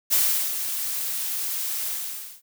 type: noise with ADSR envelope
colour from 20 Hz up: blue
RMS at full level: -19 dBFS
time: 0.1-2.42 s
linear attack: 30 ms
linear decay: 370 ms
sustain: -9 dB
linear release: 540 ms
effects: none